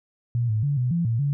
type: tone with pitch steps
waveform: sine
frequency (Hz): 119.1 / 108.3 / 143.2 / 124.4 / 170.2 / 114.9 / 142.4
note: A#2 / A2 / D3 / B2 / F3 / A#2 / C#3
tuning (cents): +38 / -27 / -43 / +13 / -44 / -25 / +47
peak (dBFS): -20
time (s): 0.35-1.33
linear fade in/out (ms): 0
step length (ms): 140
effects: none